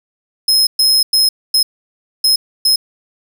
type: tone bursts at uneven times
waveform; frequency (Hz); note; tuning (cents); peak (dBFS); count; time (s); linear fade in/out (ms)
40% pulse; 5140; E8; -45; -8; 6; 0.48-0.67 / 0.79-1.03 / 1.13-1.29 / 1.54-1.63 / 2.24-2.36 / 2.65-2.76; 5
effects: 7-bit